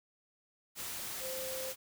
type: tone in noise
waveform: sine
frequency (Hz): 522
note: C5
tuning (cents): -4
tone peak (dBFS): -40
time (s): 1.2-1.74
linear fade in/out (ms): 50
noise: white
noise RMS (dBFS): -41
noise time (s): 0.75-1.76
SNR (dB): -2
effects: none